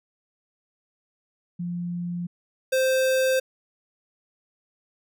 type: tone pair in turn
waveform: sine / square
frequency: 174.61 / 522.3 Hz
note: F3 / C5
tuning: 0 / -3 cents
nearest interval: octave + perfect fifth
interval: 1897 cents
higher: second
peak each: -27 / -20 dBFS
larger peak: second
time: 1.59-2.27 / 2.72-3.4 s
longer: neither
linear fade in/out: 10 ms
effects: none